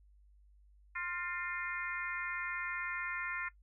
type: harmonic tone with a mistuned harmonic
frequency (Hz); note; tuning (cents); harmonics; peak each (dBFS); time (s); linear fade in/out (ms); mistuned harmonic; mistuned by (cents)
350; F4; +4; 3 / 4 / 5 / 6 / 7; -45 / -42 / -42 / -42 / -45; 0.95-3.49; 10; 5; +45
effects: noise-tail reverb RT60 0.1 s tail -18 dB re dry + added 50 Hz sine -60 dBFS peak until 3.62 s